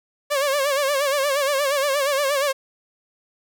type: tone with vibrato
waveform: sawtooth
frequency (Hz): 561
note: C#5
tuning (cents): +21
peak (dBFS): -15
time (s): 0.3-2.53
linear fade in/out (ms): 20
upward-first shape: sine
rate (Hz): 8.5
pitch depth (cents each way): 92
effects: none